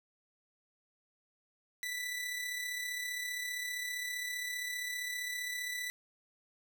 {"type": "tone with amplitude modulation", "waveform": "sawtooth", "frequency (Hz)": 1977, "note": "B6", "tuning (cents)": 1, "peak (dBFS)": -31, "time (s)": [1.83, 5.9], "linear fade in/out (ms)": 0, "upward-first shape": "sine", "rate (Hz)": 35.2, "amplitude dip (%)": 40, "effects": []}